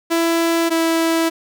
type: tone pair in turn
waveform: sawtooth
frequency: 333.1 / 328.5 Hz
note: E4 / E4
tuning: +18 / -6 cents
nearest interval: unison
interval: 24 cents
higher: first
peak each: -11 dBFS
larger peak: neither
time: 0.1-0.7 / 0.7-1.3 s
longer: neither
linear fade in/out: 20 ms
effects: none